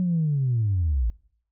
sine linear sweep, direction down, 185 to 52.3 Hz, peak -19 dBFS, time 0-1.1 s, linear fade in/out 0 ms, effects noise-tail reverb RT60 0.6 s tail -23 dB re dry + tanh soft clip ceiling -16 dBFS

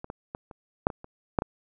clicks, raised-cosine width 1 ms, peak -24 / -21 / -20 / -29 / -6 / -22 / -28 / -8 / -14 dBFS, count 9, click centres 0.044 / 0.101 / 0.349 / 0.512 / 0.869 / 0.902 / 1.044 / 1.388 / 1.421 s, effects none

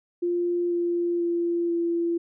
sine tone with pitch steps, 349.2 / 346 / 342.8 / 339.7 Hz, F4 / F4 / F4 / F4, 0 / -16 / -32 / -48 cents, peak -22 dBFS, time 0.22-2.18 s, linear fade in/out 10 ms, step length 490 ms, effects none

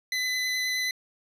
25% pulse tone with vibrato, 2012 Hz, B6, 32 cents sharp, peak -22 dBFS, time 0.12-0.91 s, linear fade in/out 2 ms, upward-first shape sine, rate 9.4 Hz, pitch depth 9 cents each way, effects low-pass 11000 Hz 12 dB/octave

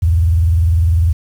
sine tone with vibrato, 82.6 Hz, E2, 4 cents sharp, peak -9 dBFS, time 0.02-1.13 s, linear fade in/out 10 ms, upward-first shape sine, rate 20 Hz, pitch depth 270 cents each way, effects 7-bit

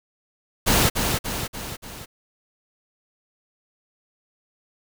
pink noise with echo, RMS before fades -18 dBFS, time 0.66-0.9 s, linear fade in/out 20 ms, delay 290 ms, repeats 4, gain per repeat -5 dB, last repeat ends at 2.06 s, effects none

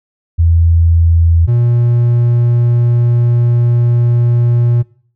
sine / triangle tone pair in turn, 83.5 / 119.56 Hz, E2 / A#2, +23 / +44 cents, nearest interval tritone, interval 621 cents, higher second, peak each -6 dBFS, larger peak neither, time 0.38-1.47 / 1.47-4.83 s, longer second, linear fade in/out 20 ms, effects noise-tail reverb RT60 0.5 s tail -21 dB re dry

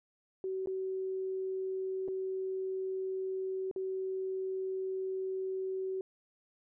sine tone with dropouts, 378.8 Hz, F#4, 41 cents sharp, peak -33 dBFS, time 0.44-6.01 s, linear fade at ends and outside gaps 1 ms, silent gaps 0.66-0.672 / 2.079-2.084 / 3.713-3.761 s, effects none

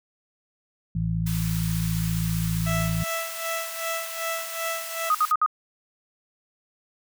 harmonic tone, 55 Hz, A1, in tune, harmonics 1 / 2 / 3, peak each -31 / -28 / -25 dBFS, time 0.95-3.04 s, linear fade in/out 5 ms
white high-pass noise, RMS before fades -36 dBFS, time 1.26-5.32 s, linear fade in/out 10 ms, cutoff 910 Hz, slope 48 dB/octave
15% pulse tone with tremolo, 660 Hz, E5, 2 cents sharp, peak -20 dBFS, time 2.66-5.1 s, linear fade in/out 10 ms, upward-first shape sine, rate 2.6 Hz, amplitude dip 75%
sine tone bursts, 1244.5 Hz, D#6, in tune, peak -17 dBFS, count 4, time 5.1-5.462 s, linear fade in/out 2 ms, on 47 ms, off 58 ms
effects none

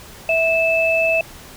sine tone pair together, 653.7 / 2624 Hz, E5 / E7, -15 / -9 cents, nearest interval 2 octaves, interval 2406 cents, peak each -17 dBFS, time 0.29-1.21 s, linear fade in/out 2 ms, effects pink hiss -40 dBFS RMS until 1.56 s

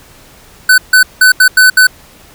square tone bursts at uneven times, 1506 Hz, F#6, 30 cents sharp, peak -3 dBFS, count 6, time 0.69-0.78 / 0.93-1.03 / 1.21-1.32 / 1.4-1.48 / 1.57-1.7 / 1.77-1.87 s, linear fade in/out 5 ms, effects pink hiss -40 dBFS RMS until 2.34 s

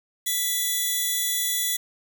5% pulse tone pair together, 1975.5 / 3407 Hz, B6 / G#7, 0 / +44 cents, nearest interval major sixth, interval 944 cents, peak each -17 dBFS, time 0.26-1.77 s, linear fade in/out 10 ms, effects none

